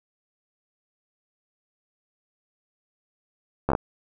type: slowing click train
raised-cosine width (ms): 1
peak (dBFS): -8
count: 5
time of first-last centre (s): 3.69-3.751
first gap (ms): 13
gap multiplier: 1.11
effects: none